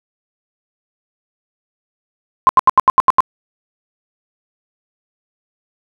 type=tone bursts; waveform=sine; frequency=1045 Hz; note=C6; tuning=2 cents flat; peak=-4 dBFS; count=8; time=2.47-3.205 s; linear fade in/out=0 ms; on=21 ms; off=81 ms; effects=none